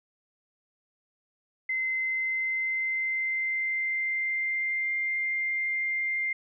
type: tone with pitch glide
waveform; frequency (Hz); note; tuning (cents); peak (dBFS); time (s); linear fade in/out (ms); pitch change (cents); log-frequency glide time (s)
sine; 2062 to 2102; C7 to C7; -26 to +7; -26; 1.69-6.33; 5; +33; 1.97-5.1
effects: none